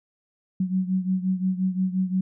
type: beating tone pair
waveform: sine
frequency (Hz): 185 / 190.7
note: F#3 / G3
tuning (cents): 0 / -47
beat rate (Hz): 5.7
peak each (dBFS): -23 / -27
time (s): 0.6-2.21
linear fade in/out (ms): 5
effects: none

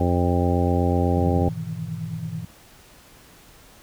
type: harmonic tone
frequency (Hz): 88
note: F2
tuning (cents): +14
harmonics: 1 / 2 / 3 / 4 / 5 / 6 / 7 / 9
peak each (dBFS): -21 / -26 / -25 / -28 / -29 / -29 / -32 / -28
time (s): 0-1.49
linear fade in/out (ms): 5
type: chord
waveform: sine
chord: E major seventh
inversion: first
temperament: equal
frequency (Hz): 103.83 / 123.47 / 155.56 / 164.81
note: G#2 / B2 / D#3 / E3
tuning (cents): 0 / 0 / 0 / 0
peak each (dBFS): -35 / -35 / -35 / -30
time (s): 1.17-2.45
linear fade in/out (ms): 5
effects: pink hiss -50 dBFS RMS until 3.82 s

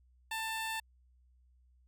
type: tone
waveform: 15% pulse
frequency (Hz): 889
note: A5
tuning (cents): +18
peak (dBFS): -29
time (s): 0.31-0.8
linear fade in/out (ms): 5
effects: added 62 Hz sine -63 dBFS peak until 1.87 s

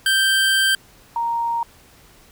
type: tone pair in turn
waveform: 25% pulse / sine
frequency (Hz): 1568 / 932.3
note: G6 / A#5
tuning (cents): 0 / 0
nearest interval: major sixth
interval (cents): 900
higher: first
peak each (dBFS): -11 / -19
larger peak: first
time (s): 0.06-0.75 / 1.16-1.63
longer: first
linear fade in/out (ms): 2
effects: pink hiss -50 dBFS RMS until 2.31 s

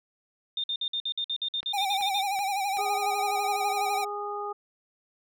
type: tone bursts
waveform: sine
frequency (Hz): 3629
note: A#7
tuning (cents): -47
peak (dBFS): -27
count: 14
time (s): 0.57-2.211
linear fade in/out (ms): 2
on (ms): 68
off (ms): 53
type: click train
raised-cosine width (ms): 0.3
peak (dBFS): -28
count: 4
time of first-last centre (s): 1.63-2.771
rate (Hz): 2.63
type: tone with vibrato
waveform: square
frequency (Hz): 791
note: G5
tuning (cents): +15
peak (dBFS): -27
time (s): 1.73-4.05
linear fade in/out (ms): 10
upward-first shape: sine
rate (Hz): 12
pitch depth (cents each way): 72
type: harmonic tone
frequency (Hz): 411.1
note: G#4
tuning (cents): -18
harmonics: 1 / 2 / 3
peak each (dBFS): -35 / -35 / -35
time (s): 2.78-4.53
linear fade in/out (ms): 10
effects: none

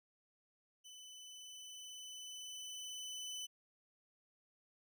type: tone with level ramp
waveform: 25% pulse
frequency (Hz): 3007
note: F#7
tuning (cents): +27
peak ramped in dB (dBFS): -50 to -39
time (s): 0.84-3.47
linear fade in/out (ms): 20
effects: none

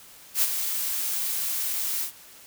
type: noise with ADSR envelope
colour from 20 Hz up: blue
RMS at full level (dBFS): -20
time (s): 0.34-2.12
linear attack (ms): 81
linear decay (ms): 42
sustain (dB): -8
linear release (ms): 99
effects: white hiss -49 dBFS RMS until 2.46 s

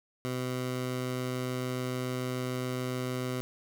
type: tone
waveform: 15% pulse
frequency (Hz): 126.9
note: B2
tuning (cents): +47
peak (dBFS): -25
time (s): 0.25-3.41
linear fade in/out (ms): 0
effects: none

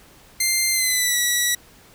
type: tone with pitch glide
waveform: 10% pulse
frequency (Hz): 2093 to 1941.6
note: C7 to B6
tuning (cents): 0 to -30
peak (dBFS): -9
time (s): 0.4-1.55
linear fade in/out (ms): 5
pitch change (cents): -130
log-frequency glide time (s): 0.71-1.17
effects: pink hiss -50 dBFS RMS until 1.94 s

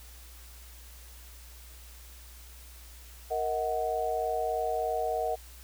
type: chord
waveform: sine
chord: D# minor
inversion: second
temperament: equal with one note detuned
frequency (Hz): 466.2 / 636.8 / 740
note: A#4 / D#5 / F#5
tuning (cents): 0 / +40 / 0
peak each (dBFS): -33 / -32 / -31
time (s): 3.3-5.36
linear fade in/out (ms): 20
effects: added 60 Hz sine -48 dBFS peak until 5.63 s + white hiss -53 dBFS RMS until 5.63 s

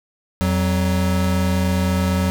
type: tone pair together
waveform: square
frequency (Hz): 86.86 / 186.3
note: F2 / F#3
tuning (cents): -9 / +12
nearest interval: octave + minor second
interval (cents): 1321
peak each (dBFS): -20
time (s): 0.41-2.3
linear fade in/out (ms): 0
effects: none

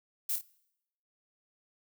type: noise with echo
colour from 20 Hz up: violet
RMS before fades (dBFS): -32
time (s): 0.29-0.36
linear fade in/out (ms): 5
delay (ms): 27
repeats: 2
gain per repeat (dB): -6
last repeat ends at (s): 0.414
effects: noise-tail reverb RT60 0.8 s tail -23 dB re dry

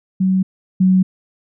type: tone pair in turn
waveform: sine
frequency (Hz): 188.2 / 186.58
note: F#3 / F#3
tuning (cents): +30 / +15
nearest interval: unison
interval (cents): 15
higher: first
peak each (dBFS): -12 / -9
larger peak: second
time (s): 0.2-0.43 / 0.8-1.03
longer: neither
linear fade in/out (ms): 10
effects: none

